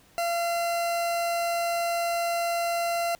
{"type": "tone", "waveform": "40% pulse", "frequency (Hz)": 684, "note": "F5", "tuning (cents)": -36, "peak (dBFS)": -24, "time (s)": [0.18, 3.15], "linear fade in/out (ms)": 0, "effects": ["pink hiss -58 dBFS RMS until 3.19 s"]}